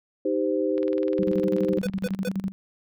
sine chord, C minor, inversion first, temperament equal with one note detuned, 311.1 / 392 / 516.6 Hz, Eb4 / G4 / C5, 0 / 0 / -22 cents, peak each -26 dBFS, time 0.25-1.79 s, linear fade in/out 5 ms
click train, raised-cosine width 0.3 ms, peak -25 dBFS, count 28, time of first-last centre 0.78-2.137 s, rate 19.9 Hz
sine tone with tremolo, 192.7 Hz, G3, 29 cents flat, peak -23 dBFS, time 1.19-2.52 s, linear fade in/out 0 ms, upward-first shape square, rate 12 Hz, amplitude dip 80%
square tone bursts, 498.3 Hz, B4, 15 cents sharp, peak -28 dBFS, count 3, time 1.83-2.287 s, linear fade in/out 2 ms, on 39 ms, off 170 ms
effects none

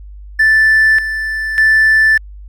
triangle tone with tremolo, 1760 Hz, A6, in tune, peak -4 dBFS, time 0.39-2.18 s, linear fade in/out 10 ms, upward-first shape square, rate 0.84 Hz, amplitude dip 70%, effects tanh soft clip ceiling -2 dBFS + added 50 Hz sine -30 dBFS peak until 2.48 s

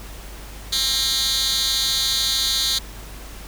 10% pulse tone with high-pass filter, 266.2 Hz, C4, 30 cents sharp, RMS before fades -21 dBFS, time 0.72-2.79 s, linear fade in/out 10 ms, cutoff 3900 Hz, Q 2.7, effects added 50 Hz sine -36 dBFS peak until 3.47 s + pink hiss -40 dBFS RMS until 3.47 s

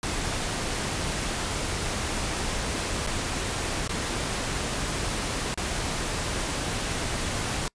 pink noise with dropouts, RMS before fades -29 dBFS, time 0.03-7.68 s, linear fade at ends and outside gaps 1 ms, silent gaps 3.066-3.072 / 3.877-3.893 / 5.542-5.575 s, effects noise-tail reverb RT60 0.1 s tail -26 dB re dry + resampled to 22050 Hz

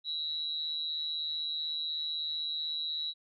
sine tone with amplitude modulation, 3899 Hz, B7, 23 cents flat, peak -29 dBFS, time 0.04-3.14 s, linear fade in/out 50 ms, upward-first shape sine, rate 156 Hz, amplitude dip 70%, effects none

